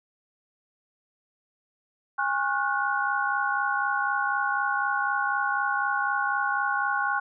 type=tone cluster; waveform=sine; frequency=817 / 1090 / 1434 / 1498 Hz; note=G#5 / C#6 / F6 / F#6; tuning=-29 / -29 / +45 / +21 cents; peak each=-29 dBFS; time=2.18-7.2 s; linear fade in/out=10 ms; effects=none